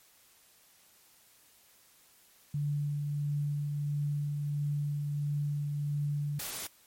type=tone with tremolo; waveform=sine; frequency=145.6 Hz; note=D3; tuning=15 cents flat; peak=-28 dBFS; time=2.54-6.39 s; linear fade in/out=5 ms; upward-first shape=triangle; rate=1.5 Hz; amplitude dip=30%
type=noise; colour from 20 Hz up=white; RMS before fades=-38 dBFS; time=6.39-6.67 s; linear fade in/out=5 ms
effects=white hiss -62 dBFS RMS until 6.86 s + MP3 64 kbps